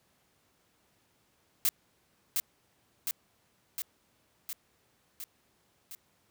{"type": "noise with echo", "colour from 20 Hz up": "blue", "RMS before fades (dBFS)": -26, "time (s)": [1.65, 1.69], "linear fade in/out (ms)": 0, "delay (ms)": 710, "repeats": 6, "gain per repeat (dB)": -3, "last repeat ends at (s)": 5.95, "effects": ["pink hiss -70 dBFS RMS until 6.3 s", "high-pass 80 Hz 12 dB/octave"]}